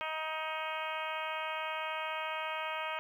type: harmonic tone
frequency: 314.7 Hz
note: D#4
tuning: 20 cents sharp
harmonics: 2 / 3 / 4 / 5 / 6 / 7 / 8 / 9 / 10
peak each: -42 / -40 / -41 / -45 / -48 / -44 / -43 / -48 / -48 dBFS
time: 0.01-2.99 s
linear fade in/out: 0 ms
effects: 11-bit